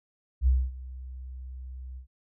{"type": "tone with ADSR envelope", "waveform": "sine", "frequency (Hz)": 64, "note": "C2", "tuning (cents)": -38, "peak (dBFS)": -17, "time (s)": [0.41, 2.07], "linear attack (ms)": 60, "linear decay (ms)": 240, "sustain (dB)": -20, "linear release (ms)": 100, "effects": []}